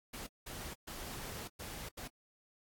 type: noise bursts at uneven times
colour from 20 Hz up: pink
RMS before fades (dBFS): -45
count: 5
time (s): 0.13-0.27 / 0.46-0.74 / 0.87-1.48 / 1.59-1.89 / 1.97-2.08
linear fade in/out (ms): 10
effects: AAC 64 kbps